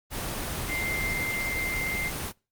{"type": "tone in noise", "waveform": "sine", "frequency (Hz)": 2093, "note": "C7", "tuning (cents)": 0, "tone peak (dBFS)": -28, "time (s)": [0.67, 2.12], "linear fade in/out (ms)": 50, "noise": "pink", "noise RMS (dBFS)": -32, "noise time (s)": [0.1, 2.33], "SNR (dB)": 1, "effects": ["noise-tail reverb RT60 0.3 s tail -26 dB re dry", "Opus 24 kbps"]}